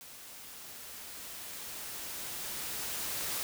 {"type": "noise with level ramp", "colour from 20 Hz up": "white", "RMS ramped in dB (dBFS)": [-50, -35], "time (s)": [0.01, 3.43], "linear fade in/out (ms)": 0, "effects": []}